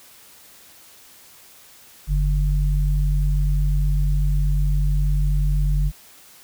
sine tone pair together, 45.89 / 145.7 Hz, F#1 / D3, -14 / -13 cents, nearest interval octave + minor sixth, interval 2001 cents, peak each -17 / -23 dBFS, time 2.07-5.92 s, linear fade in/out 50 ms, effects white hiss -48 dBFS RMS until 6.43 s

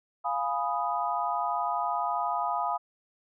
sine chord, F half-diminished seventh, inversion none, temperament equal, 698.5 / 830.6 / 987.8 / 1244.5 Hz, F5 / Ab5 / Cb6 / Eb6, 0 / 0 / 0 / 0 cents, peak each -32 dBFS, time 0.24-2.78 s, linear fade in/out 20 ms, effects none

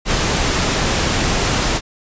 pink noise, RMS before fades -17 dBFS, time 0.05-1.81 s, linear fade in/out 50 ms, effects resampled to 16000 Hz

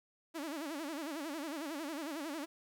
sawtooth tone with vibrato, 303.6 Hz, D#4, 42 cents flat, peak -35 dBFS, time 0.34-2.46 s, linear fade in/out 20 ms, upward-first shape sine, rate 11 Hz, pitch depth 170 cents each way, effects 12-bit

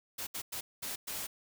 white noise bursts at uneven times, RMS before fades -39 dBFS, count 5, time 0.18-0.27 / 0.34-0.42 / 0.52-0.61 / 0.82-0.96 / 1.07-1.27 s, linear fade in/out 10 ms, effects none

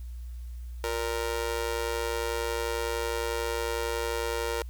sawtooth tone with amplitude modulation, 466.2 Hz, A#4, in tune, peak -21 dBFS, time 0.84-4.62 s, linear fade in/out 0 ms, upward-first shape sine, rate 111 Hz, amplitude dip 90%, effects added 60 Hz sine -36 dBFS peak until 4.69 s + white hiss -62 dBFS RMS until 4.69 s

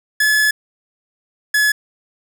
45% pulse tone pair in turn, 1713 / 1703.6 Hz, A6 / G#6, -47 / +44 cents, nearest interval unison, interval 9 cents, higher first, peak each -12 dBFS, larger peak neither, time 0.2-0.51 / 1.54-1.72 s, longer first, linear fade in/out 5 ms, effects none

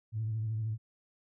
sine tone with vibrato, 110 Hz, A2, in tune, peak -30 dBFS, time 0.12-0.78 s, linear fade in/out 50 ms, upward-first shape sine, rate 13 Hz, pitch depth 47 cents each way, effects tanh soft clip ceiling -26 dBFS

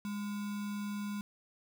sine tone with sample-and-hold, 205.3 Hz, G#3, 20 cents flat, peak -35 dBFS, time 0.05-1.21 s, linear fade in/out 0 ms, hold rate 1225 Hz, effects none

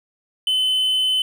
triangle tone, 3039 Hz, F#7, 46 cents sharp, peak -15 dBFS, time 0.47-1.22 s, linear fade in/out 2 ms, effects none

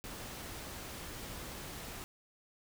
pink noise, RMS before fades -45 dBFS, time 0.04-2.04 s, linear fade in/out 0 ms, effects none

